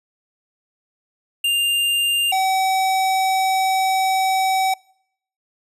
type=tone pair in turn; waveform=square; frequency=2800 / 762 Hz; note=F7 / G5; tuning=+4 / -49 cents; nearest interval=octave + major seventh; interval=2253 cents; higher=first; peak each=-17 / -17 dBFS; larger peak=neither; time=1.44-2.32 / 2.32-4.74 s; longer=second; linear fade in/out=5 ms; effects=noise-tail reverb RT60 0.7 s tail -26 dB re dry + resampled to 32000 Hz